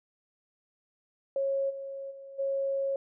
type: tone with level steps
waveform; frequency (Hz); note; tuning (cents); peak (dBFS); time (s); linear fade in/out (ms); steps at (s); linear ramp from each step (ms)
sine; 547; C#5; -23; -26 / -36 / -43 / -27; 1.36-2.96; 2; 1.69 / 2.1 / 2.38; 20
effects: none